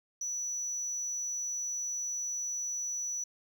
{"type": "tone", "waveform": "sine", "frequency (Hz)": 5920, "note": "F#8", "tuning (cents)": 0, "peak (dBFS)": -30, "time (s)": [0.21, 3.24], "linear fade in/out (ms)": 5, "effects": ["tanh soft clip ceiling -32 dBFS", "11-bit"]}